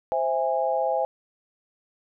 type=chord; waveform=sine; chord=C augmented; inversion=none; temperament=equal with one note detuned; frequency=523.3 / 659.3 / 821.5 Hz; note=C5 / E5 / G#5; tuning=0 / 0 / -19 cents; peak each=-26 dBFS; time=0.12-1.05 s; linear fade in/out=0 ms; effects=none